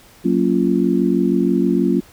sine chord, Gb major seventh, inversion none, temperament just, 185 / 231.2 / 277.5 / 346.9 Hz, Gb3 / Bb3 / Db4 / F4, 0 / -14 / +2 / -12 cents, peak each -19 dBFS, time 0.24-2.01 s, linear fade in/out 20 ms, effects pink hiss -47 dBFS RMS until 2.12 s

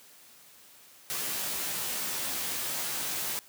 white noise with comb filter, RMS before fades -33 dBFS, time 1.1-3.39 s, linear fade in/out 0 ms, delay 15 ms, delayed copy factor +0.7, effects white hiss -55 dBFS RMS until 3.48 s + high-pass 100 Hz 12 dB/octave

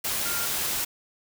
sine tone in noise, 1400 Hz, F6, 4 cents sharp, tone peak -33 dBFS, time 0.25-0.46 s, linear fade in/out 10 ms, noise white, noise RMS -28 dBFS, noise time 0.04-0.85 s, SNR -8 dB, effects none

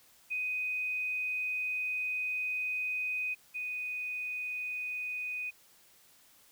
sine tone pair in turn, 2500 / 2489 Hz, D#7 / D#7, +8 / 0 cents, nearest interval unison, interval 8 cents, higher first, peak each -31 / -34 dBFS, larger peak first, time 0.3-3.35 / 3.54-5.51 s, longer first, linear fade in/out 20 ms, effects white hiss -62 dBFS RMS until 6.51 s

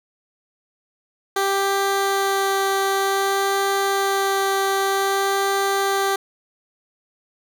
15% pulse tone with vibrato, 392 Hz, G4, in tune, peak -12 dBFS, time 1.36-6.16 s, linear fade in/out 5 ms, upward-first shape sine, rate 0.53 Hz, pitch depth 8 cents each way, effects none

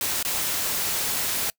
white noise with dropouts, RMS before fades -26 dBFS, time 0.01-1.5 s, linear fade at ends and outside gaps 1 ms, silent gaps 0.227-0.249 s, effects noise-tail reverb RT60 0.1 s tail -25 dB re dry

